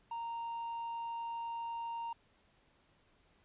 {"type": "tone with quantisation", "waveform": "triangle", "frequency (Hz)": 928, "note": "A#5", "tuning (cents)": -8, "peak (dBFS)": -36, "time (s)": [0.11, 2.13], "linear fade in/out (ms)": 5, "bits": 10, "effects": ["pink hiss -70 dBFS RMS until 3.44 s", "resampled to 8000 Hz"]}